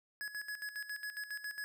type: tone with tremolo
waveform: square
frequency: 1686 Hz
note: G#6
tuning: 26 cents sharp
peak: -39 dBFS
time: 0.21-1.64 s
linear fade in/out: 0 ms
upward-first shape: square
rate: 7.3 Hz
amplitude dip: 70%
effects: none